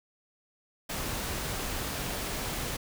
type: noise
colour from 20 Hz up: pink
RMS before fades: -34 dBFS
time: 0.89-2.77 s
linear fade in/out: 10 ms
effects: none